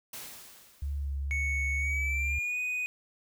white noise with exponential decay, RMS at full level -40 dBFS, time 0.13-1.42 s, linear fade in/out 5 ms, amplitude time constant 280 ms
sine tone with vibrato, 70.2 Hz, C#2, 22 cents sharp, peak -30 dBFS, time 0.82-2.39 s, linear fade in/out 5 ms, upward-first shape sine, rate 2.1 Hz, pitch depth 24 cents each way
triangle tone with pitch glide, 2217 to 2488 Hz, C#7 to D#7, 0 to -1 cents, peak -28 dBFS, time 1.31-2.86 s, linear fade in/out 0 ms, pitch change +199 cents, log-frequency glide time 1.78-2.59 s
effects none

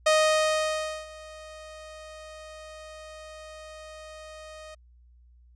sawtooth tone with ADSR envelope, 622.3 Hz, D#5, in tune, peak -14 dBFS, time 0.06-4.75 s, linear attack 8 ms, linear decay 990 ms, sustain -24 dB, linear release 10 ms, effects added 60 Hz sine -53 dBFS peak until 5.55 s + resampled to 22050 Hz

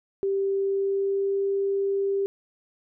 sine tone with pitch glide, 392 to 394.7 Hz, G4 to G4, 0 to +12 cents, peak -22 dBFS, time 0.23-2.26 s, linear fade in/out 0 ms, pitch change +12 cents, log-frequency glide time 0.56-1.43 s, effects none

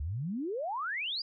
sine exponential sweep, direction up, 66 to 4978 Hz, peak -32 dBFS, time 0-1.22 s, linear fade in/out 5 ms, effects none

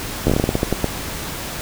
slowing click train, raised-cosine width 2 ms, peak -3 dBFS, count 13, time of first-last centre 0.27-0.843 s, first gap 12 ms, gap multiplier 1.23, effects pink hiss -28 dBFS RMS until 1.61 s

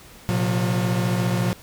45% pulse chord, Bb suspended second, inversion none, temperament equal with one note detuned, 116.54 / 130.81 / 179.21 Hz, Bb2 / C3 / F3, 0 / 0 / +45 cents, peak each -23 / -29 / -23 dBFS, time 0.29-1.53 s, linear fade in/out 0 ms, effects pink hiss -46 dBFS RMS until 1.62 s

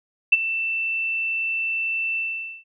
sine tone with ADSR envelope, 2669 Hz, E7, 21 cents sharp, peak -8 dBFS, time 0.32-2.64 s, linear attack 9 ms, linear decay 29 ms, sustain -14 dB, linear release 470 ms, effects none

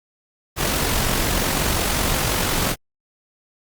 pink noise with amplitude modulation, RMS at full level -19 dBFS, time 0.56-2.76 s, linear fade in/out 50 ms, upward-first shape sine, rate 45.6 Hz, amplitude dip 40%, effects Opus 48 kbps

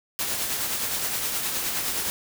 white noise with tremolo, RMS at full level -26 dBFS, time 0.19-2.1 s, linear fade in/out 0 ms, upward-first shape triangle, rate 9.6 Hz, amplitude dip 40%, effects none

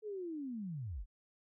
sine linear sweep, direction down, 440 to 31.23 Hz, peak -39 dBFS, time 0.02-1.06 s, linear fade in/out 50 ms, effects none

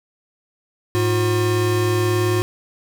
square tone pair together, 106.5 / 358.2 Hz, G#2 / F4, +44 / +44 cents, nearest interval octave + major sixth, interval 2100 cents, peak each -20 dBFS, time 0.95-2.42 s, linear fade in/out 0 ms, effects none

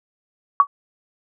sine tone with exponential decay, 1130 Hz, C#6, 33 cents sharp, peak -4 dBFS, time 0.6-0.67 s, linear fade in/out 1 ms, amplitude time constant 15 ms, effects none

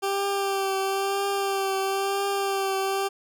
20% pulse tone with vibrato, 392 Hz, G4, in tune, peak -19 dBFS, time 0.02-3.09 s, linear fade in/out 20 ms, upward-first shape triangle, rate 1 Hz, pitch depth 29 cents each way, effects none

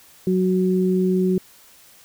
sine tone pair together, 185 / 370 Hz, F#3 / F#4, 0 / 0 cents, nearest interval octave, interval 1200 cents, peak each -18 / -20 dBFS, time 0.27-1.38 s, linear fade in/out 2 ms, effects white hiss -50 dBFS RMS until 2.04 s

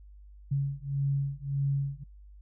sine beating tone pair, 138.4 / 140.1 Hz, C#3 / C#3, -2 / +19 cents, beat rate 1.7 Hz, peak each -30 dBFS, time 0.51-2.04 s, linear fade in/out 10 ms, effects noise-tail reverb RT60 0.1 s tail -23 dB re dry + added 50 Hz sine -48 dBFS peak until 2.41 s

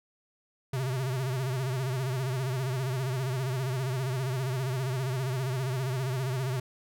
square tone with vibrato, 130 Hz, C3, 11 cents flat, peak -29 dBFS, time 0.73-6.6 s, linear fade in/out 5 ms, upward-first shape sine, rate 15 Hz, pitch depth 97 cents each way, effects none

